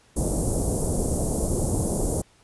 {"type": "band-stop noise", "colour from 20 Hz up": "pink", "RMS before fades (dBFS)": -24, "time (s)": [0.16, 2.22], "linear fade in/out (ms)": 10, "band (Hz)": [650, 8400], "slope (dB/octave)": 24, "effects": ["pink hiss -58 dBFS RMS until 2.43 s", "resampled to 24000 Hz"]}